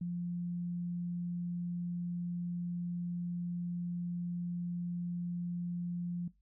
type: tone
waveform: sine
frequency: 174.61 Hz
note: F3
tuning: in tune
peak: -34 dBFS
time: 0.01-6.28 s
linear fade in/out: 5 ms
effects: noise-tail reverb RT60 0.2 s tail -19 dB re dry + added 50 Hz sine -68 dBFS peak until 6.41 s